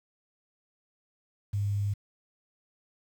sine tone with quantisation, 101.5 Hz, G#2, 39 cents flat, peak -26 dBFS, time 1.53-1.94 s, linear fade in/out 10 ms, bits 9, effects none

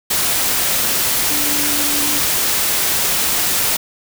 sine tone in noise, 292.3 Hz, D4, 8 cents flat, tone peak -26 dBFS, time 1.3-2.2 s, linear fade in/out 10 ms, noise white, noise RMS -17 dBFS, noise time 0.1-3.77 s, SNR -12 dB, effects none

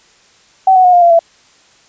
sine tone with pitch steps, 761 / 741.9 / 723.3 / 705.1 / 687.4 / 670.2 Hz, F#5 / F#5 / F#5 / F5 / F5 / E5, +48 / +4 / -39 / +16 / -28 / +29 cents, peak -4 dBFS, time 0.67-1.192 s, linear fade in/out 5 ms, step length 87 ms, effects white hiss -48 dBFS RMS until 1.88 s + resampled to 16000 Hz

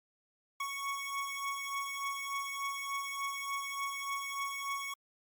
25% pulse beating tone pair, 1108.7 / 1112.1 Hz, C#6 / C#6, 0 / +5 cents, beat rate 3.4 Hz, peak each -34 / -37 dBFS, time 0.6-4.94 s, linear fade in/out 5 ms, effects Opus 48 kbps

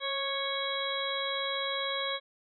harmonic tone with a mistuned harmonic, 553 Hz, C#5, 4 cents flat, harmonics 1 / 2 / 3 / 4 / 6 / 7, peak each -36 / -37 / -40 / -39 / -36 / -37 dBFS, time 0-2.2 s, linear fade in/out 50 ms, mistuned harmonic 1, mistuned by -20 cents, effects none

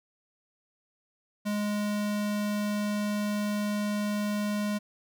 square tone, 207.7 Hz, G#3, in tune, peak -28 dBFS, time 1.45-4.79 s, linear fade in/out 20 ms, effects none

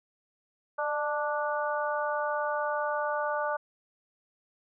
harmonic tone with a mistuned harmonic, 293.7 Hz, D4, in tune, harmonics 2 / 3 / 4 / 5, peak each -31 / -33 / -34 / -35 dBFS, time 0.78-3.57 s, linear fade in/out 10 ms, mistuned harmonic 2, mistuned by +27 cents, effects none

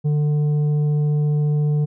sine tone with tanh clipping, 148.8 Hz, D3, 23 cents sharp, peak -17 dBFS, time 0.04-1.86 s, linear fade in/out 20 ms, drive 6 dB, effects none

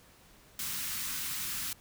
white band-stop noise, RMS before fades -36 dBFS, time 0.59-1.73 s, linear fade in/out 2 ms, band 280 to 1100 Hz, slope 24 dB/octave, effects pink hiss -59 dBFS RMS until 1.8 s

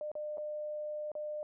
sine tone with dropouts, 602 Hz, D5, 43 cents sharp, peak -36 dBFS, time 0.01-1.43 s, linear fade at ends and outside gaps 1 ms, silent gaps 0.116-0.153 / 0.373-0.381 / 1.117-1.152 s, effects none

